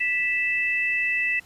sine tone pair together, 1974.1 / 2637 Hz, B6 / E7, -1 / 0 cents, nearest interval perfect fourth, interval 501 cents, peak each -24 dBFS, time 0-1.4 s, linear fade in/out 10 ms, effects pink hiss -53 dBFS RMS until 1.45 s + resampled to 32000 Hz

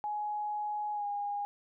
sine tone with pitch glide, 838 to 816.5 Hz, G#5 to G#5, +15 to -30 cents, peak -32 dBFS, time 0.04-1.45 s, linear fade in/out 0 ms, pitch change -45 cents, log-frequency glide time 0.93-1.06 s, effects none

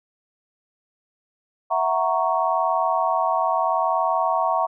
sine chord, F# dominant seventh, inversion third, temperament equal, 659.3 / 740 / 932.3 / 1108.7 Hz, E5 / F#5 / A#5 / C#6, 0 / 0 / 0 / 0 cents, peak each -24 dBFS, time 1.7-4.67 s, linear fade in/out 20 ms, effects none

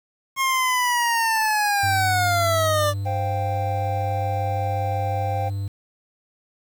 25% pulse linear sweep, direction down, 1080 to 581 Hz, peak -15 dBFS, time 0.36-2.94 s, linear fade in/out 50 ms
triangle tone, 99.2 Hz, G2, 21 cents sharp, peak -22 dBFS, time 1.83-5.68 s, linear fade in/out 5 ms
triangle chord, C suspended fourth, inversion none, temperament equal, 523.3 / 698.5 / 784 Hz, C5 / F5 / G5, 0 / 0 / 0 cents, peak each -28 / -30 / -24 dBFS, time 3.05-5.5 s, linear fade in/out 20 ms
effects 8-bit

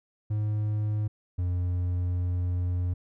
triangle tone pair in turn, 106 / 89.14 Hz, G#2 / F2, +36 / +36 cents, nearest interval minor third, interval 300 cents, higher first, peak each -23 / -23 dBFS, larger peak neither, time 0.3-1.08 / 1.38-2.94 s, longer second, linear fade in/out 10 ms, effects none

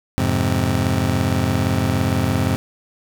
25% pulse chord, F minor, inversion none, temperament just, 87.31 / 104.77 / 130.96 Hz, F2 / Ab2 / C3, 0 / +16 / +2 cents, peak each -18 dBFS, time 0.18-2.56 s, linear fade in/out 0 ms, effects none

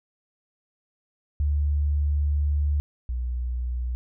sine tone pair in turn, 73 / 61.39 Hz, D2 / B1, -10 / -10 cents, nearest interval minor third, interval 300 cents, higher first, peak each -20 / -25 dBFS, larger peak first, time 1.4-2.8 / 3.09-3.95 s, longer first, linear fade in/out 0 ms, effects none

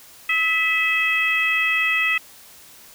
harmonic tone with a mistuned harmonic, 645 Hz, E5, 38 cents flat, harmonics 2 / 3 / 4 / 5, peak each -28 / -21 / -20 / -31 dBFS, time 0.29-2.18 s, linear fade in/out 5 ms, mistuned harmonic 3, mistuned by +43 cents, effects white hiss -46 dBFS RMS until 2.94 s

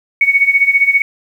sine tone with tremolo, 2227 Hz, C#7, 7 cents sharp, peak -5 dBFS, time 0.21-1.02 s, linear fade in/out 2 ms, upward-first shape sine, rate 15 Hz, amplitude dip 80%, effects 7-bit

